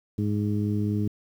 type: harmonic tone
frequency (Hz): 104.1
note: G#2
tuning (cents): +5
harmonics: 1 / 2 / 3 / 4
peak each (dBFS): -26 / -27 / -31 / -37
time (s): 0.18-1.08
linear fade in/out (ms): 5
effects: 9-bit